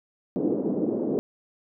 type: band-pass noise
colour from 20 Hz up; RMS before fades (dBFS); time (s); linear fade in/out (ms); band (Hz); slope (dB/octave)
pink; -26; 0.36-1.19; 0; 230 to 440; 24
effects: none